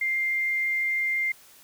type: tone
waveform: sine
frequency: 2102 Hz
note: C7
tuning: 7 cents sharp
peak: -23 dBFS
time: 0.01-1.32 s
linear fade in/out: 5 ms
effects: white hiss -53 dBFS RMS until 1.63 s